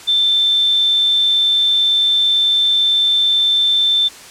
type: tone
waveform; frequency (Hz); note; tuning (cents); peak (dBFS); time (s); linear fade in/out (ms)
sine; 3551; A7; +15; -11; 0.07-4.09; 20
effects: white hiss -37 dBFS RMS until 4.3 s + low-pass 9000 Hz 12 dB/octave